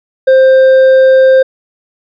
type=tone with hard clipping; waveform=triangle; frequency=525 Hz; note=C5; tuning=6 cents sharp; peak=-4 dBFS; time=0.27-1.43 s; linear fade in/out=10 ms; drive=8 dB; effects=resampled to 11025 Hz